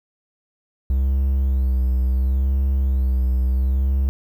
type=tone with vibrato; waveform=triangle; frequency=65.41 Hz; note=C2; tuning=in tune; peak=-14 dBFS; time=0.9-4.09 s; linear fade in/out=0 ms; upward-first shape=sine; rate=0.72 Hz; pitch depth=52 cents each way; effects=9-bit